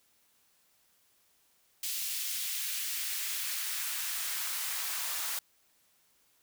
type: noise with high-pass filter sweep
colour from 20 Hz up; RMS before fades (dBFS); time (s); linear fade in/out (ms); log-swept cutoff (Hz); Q
white; -35; 1.83-5.39; 2; 3100 to 890; 1
effects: white hiss -69 dBFS RMS until 6.42 s